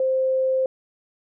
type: tone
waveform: sine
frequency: 523.3 Hz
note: C5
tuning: in tune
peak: -18 dBFS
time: 0-0.66 s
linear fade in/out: 2 ms
effects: none